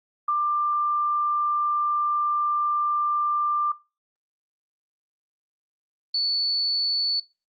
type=tone pair in turn; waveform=sine; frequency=1188 / 4456 Hz; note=D6 / C#8; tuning=+20 / +8 cents; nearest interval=octave + major seventh; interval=2288 cents; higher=second; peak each=-20 / -21 dBFS; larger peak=first; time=0.28-3.72 / 6.14-7.2 s; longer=first; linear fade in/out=5 ms; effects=noise-tail reverb RT60 0.3 s tail -21 dB re dry + Opus 24 kbps